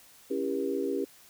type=chord; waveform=sine; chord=C# diminished seventh; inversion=none; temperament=just; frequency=277.2 / 332.6 / 399.1 / 479 Hz; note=C#4 / E4 / G4 / Bb4; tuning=0 / +16 / +31 / +47 cents; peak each=-33 / -36 / -31 / -35 dBFS; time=0.3-1.05 s; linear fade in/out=10 ms; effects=white hiss -56 dBFS RMS until 1.29 s